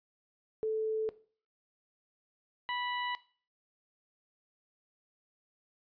sine / 20% pulse tone pair in turn, 437.8 / 982.8 Hz, A4 / B5, -9 / -9 cents, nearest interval octave + major second, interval 1400 cents, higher second, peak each -29 / -28 dBFS, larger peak second, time 0.63-1.09 / 2.69-3.15 s, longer neither, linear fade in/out 0 ms, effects noise-tail reverb RT60 0.4 s tail -17 dB re dry + resampled to 11025 Hz

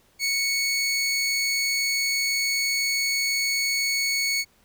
20% pulse tone, 2217 Hz, C#7, in tune, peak -17 dBFS, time 0.19-4.45 s, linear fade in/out 50 ms, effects pink hiss -61 dBFS RMS until 4.64 s

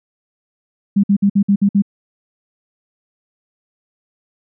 sine tone bursts, 200.2 Hz, G3, 37 cents sharp, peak -9 dBFS, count 7, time 0.96-1.822 s, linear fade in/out 10 ms, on 76 ms, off 55 ms, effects none

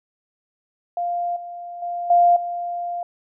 sine tone with level steps, 698.5 Hz, F5, in tune, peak -21 / -31 / -24 / -11 / -24 dBFS, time 0.97-3.03 s, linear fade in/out 2 ms, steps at 1.36 / 1.82 / 2.1 / 2.36 s, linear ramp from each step 5 ms, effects none

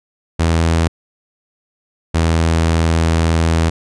sawtooth tone pair in turn, 82.41 / 82.01 Hz, E2 / E2, 0 / -8 cents, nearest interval unison, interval 8 cents, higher first, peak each -8 dBFS, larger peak neither, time 0.39-0.88 / 2.14-3.7 s, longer second, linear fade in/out 10 ms, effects resampled to 22050 Hz

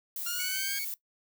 violet noise, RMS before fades -36 dBFS, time 0.16-0.94 s, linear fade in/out 2 ms
10% pulse linear sweep, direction up, 1398 to 1627 Hz, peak -25 dBFS, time 0.26-0.79 s, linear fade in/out 5 ms
25% pulse tone, 2228 Hz, C#7, 8 cents sharp, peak -32 dBFS, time 0.39-0.85 s, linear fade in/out 10 ms
effects noise-tail reverb RT60 0.1 s tail -18 dB re dry

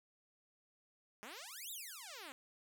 5% pulse exponential two-way sweep, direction up then down, 197.6 to 3968 to 250.7 Hz, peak -37 dBFS, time 1.23-2.32 s, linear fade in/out 0 ms, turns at 1.71 s, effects none

